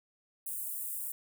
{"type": "high-pass noise", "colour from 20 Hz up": "white", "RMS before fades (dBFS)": -38, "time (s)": [0.46, 1.12], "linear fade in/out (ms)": 5, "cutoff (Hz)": 8300, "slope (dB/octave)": 48, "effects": []}